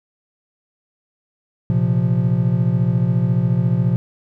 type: chord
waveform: triangle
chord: Bb suspended second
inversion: none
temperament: equal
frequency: 116.54 / 130.81 / 174.61 Hz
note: Bb2 / C3 / F3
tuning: 0 / 0 / 0 cents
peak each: -17 dBFS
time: 1.7-3.96 s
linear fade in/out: 0 ms
effects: none